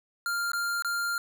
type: tone with dropouts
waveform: square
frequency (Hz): 1396.9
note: F6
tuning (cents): 0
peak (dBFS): -28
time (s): 0.26-1.18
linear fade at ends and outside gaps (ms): 1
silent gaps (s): 0.518-0.533 / 0.823-0.847
effects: none